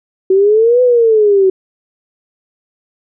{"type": "exponential two-way sweep", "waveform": "sine", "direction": "up then down", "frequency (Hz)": [373.6, 505, 373.6], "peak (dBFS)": -6, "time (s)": [0.3, 1.5], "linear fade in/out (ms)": 5, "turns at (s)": 0.82, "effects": []}